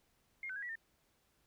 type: tone with pitch steps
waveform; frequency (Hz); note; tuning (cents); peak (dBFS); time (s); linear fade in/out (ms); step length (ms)
sine; 2131 / 1522 / 1641 / 1940 / 1811; C7 / F#6 / G#6 / B6 / A6; +31 / +48 / -21 / -31 / +49; -40; 0.43-0.755; 2; 65
effects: pink hiss -75 dBFS RMS until 1.46 s